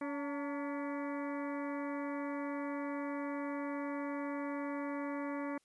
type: harmonic tone with a mistuned harmonic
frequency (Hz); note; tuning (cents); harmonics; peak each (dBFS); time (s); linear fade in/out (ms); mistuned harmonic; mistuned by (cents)
283.9; C#4; +41; 1 / 2 / 3 / 4 / 5 / 6 / 7 / 8; -38 / -43 / -47 / -47 / -53 / -53 / -51 / -55; 0.01-5.58; 5; 3; +88
effects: white hiss -75 dBFS RMS until 5.64 s + resampled to 24000 Hz